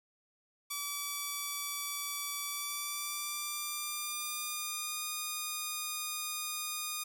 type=tone with pitch glide; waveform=5% pulse; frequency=1151 to 1226.5 Hz; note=D6 to D#6; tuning=-35 to -25 cents; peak=-24 dBFS; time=0.7-7.04 s; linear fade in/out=10 ms; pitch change=+110 cents; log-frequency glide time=2.44-5.07 s; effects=none